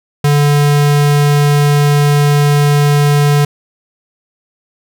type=tone; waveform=square; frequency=145.4 Hz; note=D3; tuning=17 cents flat; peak=-8 dBFS; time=0.24-3.45 s; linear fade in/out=5 ms; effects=none